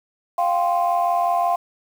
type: chord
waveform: sine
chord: F suspended second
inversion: none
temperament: equal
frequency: 698.5 / 784 / 1046.5 Hz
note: F5 / G5 / C6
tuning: 0 / 0 / 0 cents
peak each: -18 / -23 / -23 dBFS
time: 0.38-1.56 s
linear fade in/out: 5 ms
effects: tanh soft clip ceiling -10 dBFS + 7-bit